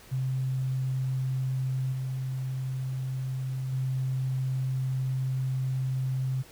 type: tone with level steps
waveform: sine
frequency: 130.81 Hz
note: C3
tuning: in tune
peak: -26 / -29 / -26 dBFS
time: 0.11-6.43 s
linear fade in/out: 20 ms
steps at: 1.92 / 3.72 s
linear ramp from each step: 10 ms
effects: pink hiss -52 dBFS RMS until 6.51 s

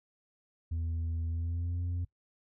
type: tone with pitch glide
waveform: sine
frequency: 82.41 to 87.82 Hz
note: E2 to F2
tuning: 0 to +10 cents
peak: -28 dBFS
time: 0.71-2.05 s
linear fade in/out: 10 ms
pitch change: +110 cents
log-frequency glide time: 1.29-1.81 s
effects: noise-tail reverb RT60 0.1 s tail -22 dB re dry + tanh soft clip ceiling -30 dBFS

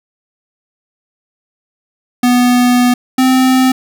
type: tone pair in turn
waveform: square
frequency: 246.3 / 258.9 Hz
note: B3 / C4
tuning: -5 / -18 cents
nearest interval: minor second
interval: 87 cents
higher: second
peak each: -8 dBFS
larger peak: neither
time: 2.23-2.94 / 3.18-3.72 s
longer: first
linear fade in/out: 5 ms
effects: none

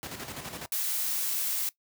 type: noise with tremolo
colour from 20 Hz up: pink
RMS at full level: -37 dBFS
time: 0.03-0.66 s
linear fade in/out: 0 ms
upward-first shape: square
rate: 12 Hz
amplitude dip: 50%
type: noise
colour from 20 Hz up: blue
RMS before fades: -30 dBFS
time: 0.72-1.69 s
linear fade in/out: 2 ms
effects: noise-tail reverb RT60 0.1 s tail -19 dB re dry + high-pass 100 Hz 12 dB/octave

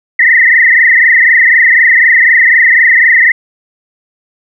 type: tone with frequency modulation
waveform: sine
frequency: 1938 Hz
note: B6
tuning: 33 cents flat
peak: -3 dBFS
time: 0.19-3.32 s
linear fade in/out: 5 ms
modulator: 24 Hz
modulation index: 5
effects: none

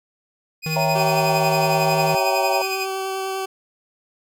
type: tone with tremolo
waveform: 25% pulse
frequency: 2488 Hz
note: D#7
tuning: 1 cent flat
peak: -18 dBFS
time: 0.62-2.87 s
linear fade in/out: 50 ms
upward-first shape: triangle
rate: 11 Hz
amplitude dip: 80%
type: tone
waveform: square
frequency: 158.2 Hz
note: D#3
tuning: 29 cents sharp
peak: -24 dBFS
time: 0.66-2.15 s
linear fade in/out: 2 ms
type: chord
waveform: sine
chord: C# diminished seventh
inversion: none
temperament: equal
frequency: 554.4 / 659.3 / 784 / 932.3 Hz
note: C#5 / E5 / G5 / Bb5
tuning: 0 / 0 / 0 / 0 cents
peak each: -24 dBFS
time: 0.76-2.62 s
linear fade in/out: 2 ms
type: tone with vibrato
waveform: 20% pulse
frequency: 383.3 Hz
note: G4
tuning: 39 cents flat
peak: -19 dBFS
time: 0.95-3.46 s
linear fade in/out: 10 ms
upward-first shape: sine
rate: 10 Hz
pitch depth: 9 cents each way
effects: none

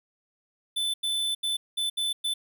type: tone bursts at uneven times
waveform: square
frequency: 3514 Hz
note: A7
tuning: 3 cents flat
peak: -26 dBFS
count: 6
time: 0.76-0.94 / 1.03-1.35 / 1.43-1.57 / 1.77-1.9 / 1.97-2.13 / 2.24-2.34 s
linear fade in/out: 10 ms
effects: none

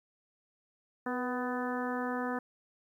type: harmonic tone with a mistuned harmonic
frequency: 250 Hz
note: B3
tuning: 21 cents sharp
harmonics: 1 / 2 / 3 / 4 / 5 / 6 / 7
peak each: -35 / -38 / -40 / -41 / -42 / -43 / -43 dBFS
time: 1.06-2.39 s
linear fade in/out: 5 ms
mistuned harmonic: 2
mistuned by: -30 cents
effects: 11-bit

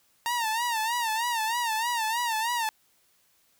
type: tone with vibrato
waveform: sawtooth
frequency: 919 Hz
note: A#5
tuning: 25 cents flat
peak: -22 dBFS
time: 0.26-2.69 s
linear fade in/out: 0 ms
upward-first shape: sine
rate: 3.2 Hz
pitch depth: 100 cents each way
effects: white hiss -66 dBFS RMS until 3.59 s

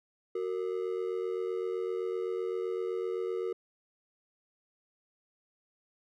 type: ring-modulated tone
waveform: triangle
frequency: 415.3 Hz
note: G#4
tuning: in tune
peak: -26 dBFS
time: 0.35-3.53 s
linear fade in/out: 5 ms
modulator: 43.9 Hz
effects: none

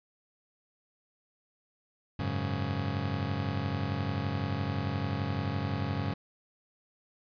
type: chord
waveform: 30% pulse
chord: F# suspended second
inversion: none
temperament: just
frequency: 92.5 / 104.06 / 138.75 Hz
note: F#2 / G#2 / C#3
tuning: 0 / +4 / +2 cents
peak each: -32 dBFS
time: 2.19-6.14 s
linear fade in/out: 5 ms
effects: resampled to 11025 Hz

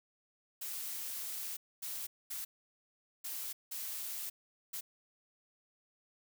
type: noise bursts at uneven times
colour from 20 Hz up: blue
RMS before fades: -41 dBFS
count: 6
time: 0.61-1.57 / 1.82-2.07 / 2.3-2.45 / 3.24-3.53 / 3.71-4.3 / 4.73-4.81 s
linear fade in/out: 10 ms
effects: none

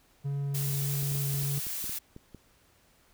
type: tone with vibrato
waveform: triangle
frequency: 140 Hz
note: C#3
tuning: 18 cents sharp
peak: -27 dBFS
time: 0.24-1.6 s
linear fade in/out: 20 ms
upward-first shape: triangle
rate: 1.6 Hz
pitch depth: 10 cents each way
type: noise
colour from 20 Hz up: blue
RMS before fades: -35 dBFS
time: 0.54-1.99 s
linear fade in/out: 10 ms
type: clicks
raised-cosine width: 3 ms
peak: -32 dBFS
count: 11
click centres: 1.029 / 1.118 / 1.153 / 1.343 / 1.431 / 1.578 / 1.668 / 1.842 / 1.895 / 2.164 / 2.347 s
effects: pink hiss -64 dBFS RMS until 3.13 s

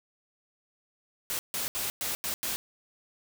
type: noise bursts at uneven times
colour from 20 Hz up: white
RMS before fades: -32 dBFS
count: 6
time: 1.3-1.39 / 1.54-1.68 / 1.75-1.9 / 2.01-2.15 / 2.24-2.34 / 2.43-2.56 s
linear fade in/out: 0 ms
effects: none

